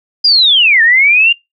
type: linear two-way sweep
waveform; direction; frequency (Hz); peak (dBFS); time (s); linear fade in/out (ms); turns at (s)
sine; down then up; 4947 to 1760 to 2831; -5; 0.24-1.33; 10; 0.82
effects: noise-tail reverb RT60 0.2 s tail -25 dB re dry